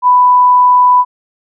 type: tone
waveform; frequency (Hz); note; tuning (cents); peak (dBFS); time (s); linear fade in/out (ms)
sine; 993; B5; +9; -4; 0.02-1.05; 50
effects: none